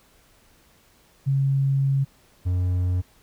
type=tone pair in turn; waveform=sine / triangle; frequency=136.8 / 90.28 Hz; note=C#3 / F#2; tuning=-23 / -42 cents; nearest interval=perfect fifth; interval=719 cents; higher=first; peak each=-18 dBFS; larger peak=neither; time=1.26-2.05 / 2.45-3.02 s; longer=first; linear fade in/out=20 ms; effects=pink hiss -58 dBFS RMS until 3.22 s